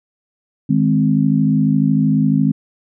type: chord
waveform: sine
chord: Ab major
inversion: second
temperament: equal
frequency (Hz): 155.56 / 207.7 / 261.6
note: Eb3 / Ab3 / C4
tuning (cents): 0 / 0 / 0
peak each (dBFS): -16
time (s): 0.69-2.52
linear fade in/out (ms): 10
effects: none